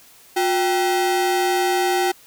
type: ring-modulated tone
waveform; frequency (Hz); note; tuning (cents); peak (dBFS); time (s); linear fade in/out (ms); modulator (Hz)
45% pulse; 571; D5; -49; -14; 0.36-2.12; 10; 211
effects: white hiss -49 dBFS RMS until 2.26 s